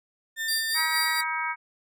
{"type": "tone with pitch glide", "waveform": "35% pulse", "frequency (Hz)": [1800, 1918.1], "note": ["A6", "A#6"], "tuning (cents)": [39, 49], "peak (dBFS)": -26, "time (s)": [0.36, 1.24], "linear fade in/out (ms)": 50, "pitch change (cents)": 110, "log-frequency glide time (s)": [0.72, 0.79]}
{"type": "tone with tremolo", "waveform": "sawtooth", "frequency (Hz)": 4729, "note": "D8", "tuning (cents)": 11, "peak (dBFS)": -22, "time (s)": [0.48, 1.21], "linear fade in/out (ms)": 5, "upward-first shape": "sine", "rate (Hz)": 4.3, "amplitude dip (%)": 65}
{"type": "harmonic tone", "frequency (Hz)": 318.4, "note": "D#4", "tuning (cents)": 40, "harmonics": [3, 4, 5, 6, 7], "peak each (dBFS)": [-31, -33, -33, -40, -31], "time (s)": [0.74, 1.56], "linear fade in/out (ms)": 50}
{"effects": []}